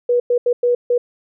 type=tone bursts at uneven times; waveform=sine; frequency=485.8 Hz; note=B4; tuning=29 cents flat; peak=-12 dBFS; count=5; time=0.09-0.2 / 0.3-0.38 / 0.46-0.53 / 0.63-0.75 / 0.9-0.98 s; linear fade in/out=5 ms; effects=none